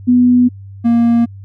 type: tone pair in turn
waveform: sine / triangle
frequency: 246.9 / 234.1 Hz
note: B3 / A#3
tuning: 0 / +8 cents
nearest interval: minor second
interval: 92 cents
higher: first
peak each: -6 dBFS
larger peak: neither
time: 0.07-0.49 / 0.84-1.26 s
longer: neither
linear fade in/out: 20 ms
effects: added 98 Hz sine -30 dBFS peak until 1.44 s